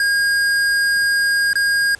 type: tone with dropouts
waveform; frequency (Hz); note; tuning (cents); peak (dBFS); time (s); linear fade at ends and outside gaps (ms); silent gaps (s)
square; 1624; G#6; -39; -15; 0-1.95; 2; 1.532-1.555
effects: pink hiss -45 dBFS RMS until 1.99 s + resampled to 24000 Hz

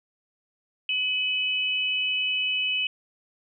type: tone pair together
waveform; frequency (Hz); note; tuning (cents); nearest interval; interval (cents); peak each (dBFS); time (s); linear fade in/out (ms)
sine; 2554 / 2985; D#7 / F#7; +45 / +15; minor third; 270; -26; 0.89-2.87; 2
effects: none

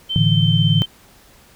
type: tone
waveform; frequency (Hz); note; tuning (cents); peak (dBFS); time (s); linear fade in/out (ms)
sine; 3100; G7; -20; -20; 0.09-0.86; 20
type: chord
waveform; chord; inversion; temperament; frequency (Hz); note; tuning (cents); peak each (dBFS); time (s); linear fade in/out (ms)
sine; A suspended fourth; none; equal; 110 / 146.83 / 164.81; A2 / D3 / E3; 0 / 0 / 0; -17; 0.16-0.82; 0
effects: pink hiss -49 dBFS RMS until 1.55 s

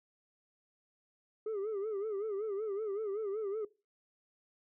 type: tone with vibrato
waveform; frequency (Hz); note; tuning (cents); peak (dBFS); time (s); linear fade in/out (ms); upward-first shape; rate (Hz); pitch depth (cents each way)
sine; 415.3; G#4; 0; -31; 1.46-3.65; 5; sine; 5.3; 120
effects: noise-tail reverb RT60 0.3 s tail -22 dB re dry + tanh soft clip ceiling -33 dBFS

